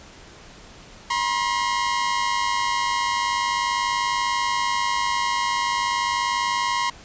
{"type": "tone pair together", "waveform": "sawtooth", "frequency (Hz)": [962, 1062.4], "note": ["B5", "C6"], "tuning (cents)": [-46, 26], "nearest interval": "major second", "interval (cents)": 172, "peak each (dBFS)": -20, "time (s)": [1.1, 6.9], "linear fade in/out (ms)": 5, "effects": ["pink hiss -45 dBFS RMS until 7.04 s", "resampled to 16000 Hz"]}